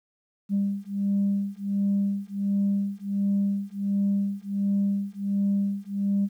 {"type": "beating tone pair", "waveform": "sine", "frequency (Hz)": [198.8, 200.2], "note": ["G3", "G3"], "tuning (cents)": [25, 37], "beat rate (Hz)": 1.4, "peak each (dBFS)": -25, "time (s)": [0.49, 6.29], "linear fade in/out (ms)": 50, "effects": ["tanh soft clip ceiling -17 dBFS", "10-bit"]}